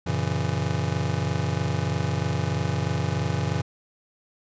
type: chord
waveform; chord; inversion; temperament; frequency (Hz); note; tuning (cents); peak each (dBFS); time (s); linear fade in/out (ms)
square; F# dominant seventh; none; just; 92.5 / 115.62 / 138.75 / 166.5; F#2 / A#2 / C#3 / E3; 0 / -14 / +2 / +18; -30; 0.06-3.62; 10
effects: resampled to 16000 Hz